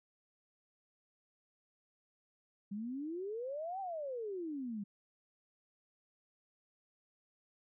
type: exponential two-way sweep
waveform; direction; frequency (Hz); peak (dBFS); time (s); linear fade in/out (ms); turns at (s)
sine; up then down; 195 to 795 to 195; -38; 2.71-4.84; 10; 3.8
effects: none